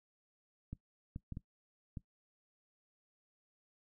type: clicks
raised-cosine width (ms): 5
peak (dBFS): -30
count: 5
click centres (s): 0.73 / 1.161 / 1.323 / 1.371 / 1.972
effects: noise-tail reverb RT60 0.1 s tail -19 dB re dry